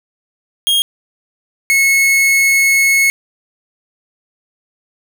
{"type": "tone pair in turn", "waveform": "45% pulse", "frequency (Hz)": [3249, 2187], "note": ["G#7", "C#7"], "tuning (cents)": [-39, -24], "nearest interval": "perfect fifth", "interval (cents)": 685, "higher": "first", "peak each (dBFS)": [-10, -9], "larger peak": "second", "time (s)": [[0.67, 0.82], [1.7, 3.1]], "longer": "second", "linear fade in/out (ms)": 0, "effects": []}